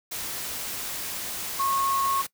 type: tone in noise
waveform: sine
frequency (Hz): 1093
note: C#6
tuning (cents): -25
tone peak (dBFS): -23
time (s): 1.59-2.22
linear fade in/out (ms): 10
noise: white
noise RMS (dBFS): -33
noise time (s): 0.11-2.27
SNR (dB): +7
effects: noise-tail reverb RT60 0.1 s tail -20 dB re dry